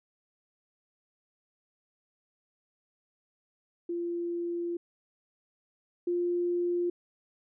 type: tone pair in turn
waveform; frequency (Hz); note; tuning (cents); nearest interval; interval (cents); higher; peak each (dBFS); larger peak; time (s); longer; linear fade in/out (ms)
sine; 344.3 / 350.3; F4 / F4; -25 / +5; unison; 30; second; -30 / -26; second; 3.89-4.77 / 6.07-6.9; first; 5
effects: none